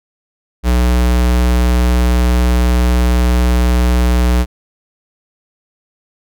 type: tone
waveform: square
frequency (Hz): 61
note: B1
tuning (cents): -21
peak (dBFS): -10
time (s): 0.63-4.46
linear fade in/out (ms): 50
effects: none